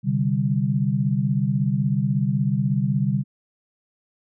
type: chord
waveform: sine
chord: C suspended second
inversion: none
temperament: just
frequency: 130.81 / 147.16 / 196.22 Hz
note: C3 / D3 / G3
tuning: 0 / +4 / +2 cents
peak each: -23 dBFS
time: 0.03-3.24 s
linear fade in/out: 50 ms
effects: none